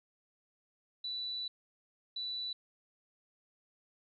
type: tone bursts at uneven times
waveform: sine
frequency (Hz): 3963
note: B7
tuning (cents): +5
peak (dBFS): -36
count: 2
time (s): 1.04-1.48 / 2.16-2.53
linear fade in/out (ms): 5
effects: none